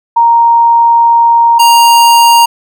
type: tone pair in turn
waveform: sine / square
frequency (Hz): 932.3 / 935.5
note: A#5 / A#5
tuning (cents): 0 / +6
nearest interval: unison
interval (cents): 6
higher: second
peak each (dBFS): -3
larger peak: neither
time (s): 0.16-1.59 / 1.59-2.46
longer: first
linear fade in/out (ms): 10
effects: none